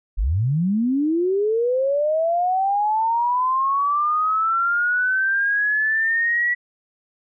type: linear sweep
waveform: sine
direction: up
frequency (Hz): 37.77 to 1947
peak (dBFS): -17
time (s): 0.17-6.55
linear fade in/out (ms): 20
effects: none